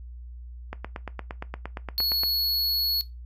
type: click train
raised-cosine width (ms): 0.5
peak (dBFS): -18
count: 14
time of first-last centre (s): 0.73-2.235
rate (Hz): 8.64
type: tone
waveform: square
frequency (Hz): 4364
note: C#8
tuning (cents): -28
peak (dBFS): -23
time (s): 1.98-3.01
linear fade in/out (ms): 0
effects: noise-tail reverb RT60 0.2 s tail -18 dB re dry + added 60 Hz sine -38 dBFS peak until 3.25 s